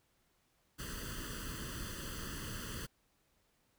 pink noise with comb filter, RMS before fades -43 dBFS, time 0.78-2.87 s, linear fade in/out 20 ms, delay 0.65 ms, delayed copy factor +1, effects pink hiss -75 dBFS RMS until 3.78 s

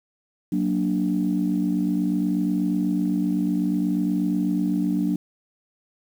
sine chord, Gb augmented, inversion none, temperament equal, 185 / 233.1 / 293.7 Hz, Gb3 / Bb3 / D4, 0 / 0 / 0 cents, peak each -23 / -26 / -23 dBFS, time 0.52-5.16 s, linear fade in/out 5 ms, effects tanh soft clip ceiling -12 dBFS + 8-bit

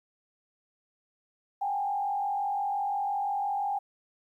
sine tone with frequency modulation, 804 Hz, G5, 44 cents sharp, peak -27 dBFS, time 1.61-3.79 s, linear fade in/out 10 ms, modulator 45.8 Hz, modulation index 0.79, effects 11-bit

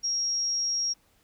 sine tone, 5600 Hz, F8, 4 cents sharp, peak -25 dBFS, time 0.03-0.94 s, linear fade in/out 20 ms, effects pink hiss -65 dBFS RMS until 1.23 s

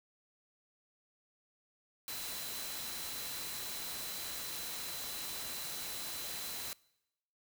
sine tone in noise, 4028 Hz, B7, 33 cents sharp, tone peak -47 dBFS, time 2.08-6.73 s, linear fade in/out 0 ms, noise white, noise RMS -42 dBFS, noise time 2.08-6.73 s, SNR -8 dB, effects noise-tail reverb RT60 0.9 s tail -24 dB re dry

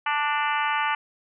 harmonic tone with a mistuned harmonic, 293.7 Hz, D4, in tune, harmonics 3 / 4 / 5 / 6 / 7 / 8 / 9 / 10, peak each -26 / -28 / -30 / -32 / -33 / -34 / -35 / -36 dBFS, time 0.06-0.95 s, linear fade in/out 5 ms, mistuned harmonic 6, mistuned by +22 cents, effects none

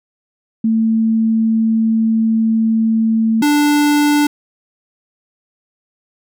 sine / square tone pair in turn, 223.4 / 293.7 Hz, A3 / D4, +27 / 0 cents, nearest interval perfect fourth, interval 473 cents, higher second, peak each -11 dBFS, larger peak neither, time 0.64-3.42 / 3.42-4.27 s, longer first, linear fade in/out 5 ms, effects none

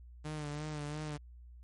sawtooth tone with vibrato, 150 Hz, D3, 37 cents sharp, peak -34 dBFS, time 0.24-1.18 s, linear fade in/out 20 ms, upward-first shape sine, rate 2.9 Hz, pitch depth 46 cents each way, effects added 60 Hz sine -50 dBFS peak until 1.63 s + MP3 48 kbps

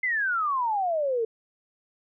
sine exponential sweep, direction down, 2093 to 438.8 Hz, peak -23 dBFS, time 0.03-1.25 s, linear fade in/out 5 ms, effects none

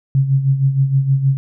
sine tone with tremolo, 135.9 Hz, C#3, 34 cents flat, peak -9 dBFS, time 0.15-1.37 s, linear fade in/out 0 ms, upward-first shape sine, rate 6.4 Hz, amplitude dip 65%, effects none

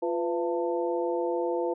sine tone cluster, 347.2 / 499.9 / 679 / 891 Hz, F4 / B4 / F5 / A5, -10 / +21 / -49 / +22 cents, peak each -29 / -29 / -36 / -35 dBFS, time 0.02-1.74 s, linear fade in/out 10 ms, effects none

